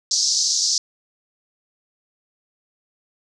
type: band-pass noise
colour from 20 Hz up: white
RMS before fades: -20 dBFS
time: 0.11-0.78 s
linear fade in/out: 2 ms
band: 4500 to 6400 Hz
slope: 48 dB/octave
effects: none